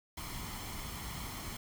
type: noise with comb filter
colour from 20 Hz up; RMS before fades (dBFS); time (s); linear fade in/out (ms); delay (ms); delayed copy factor
pink; -42; 0.17-1.57; 5; 0.94; +0.55
effects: none